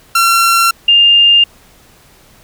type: tone pair in turn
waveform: sawtooth / sine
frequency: 1362 / 2807 Hz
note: F6 / F7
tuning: -44 / +8 cents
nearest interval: octave + minor second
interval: 1252 cents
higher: second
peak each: -4 dBFS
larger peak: neither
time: 0.15-0.71 / 0.88-1.44 s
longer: neither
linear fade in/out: 5 ms
effects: pink hiss -45 dBFS RMS until 2.43 s